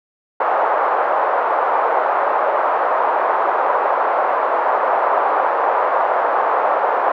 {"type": "band-pass noise", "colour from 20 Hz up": "white", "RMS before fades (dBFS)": -17, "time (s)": [0.4, 7.12], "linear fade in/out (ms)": 5, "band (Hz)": [530, 1100], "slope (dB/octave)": 24, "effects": []}